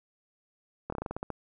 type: slowing click train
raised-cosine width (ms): 1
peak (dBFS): -20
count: 10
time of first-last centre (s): 0.9-1.303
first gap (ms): 24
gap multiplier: 1.15
effects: none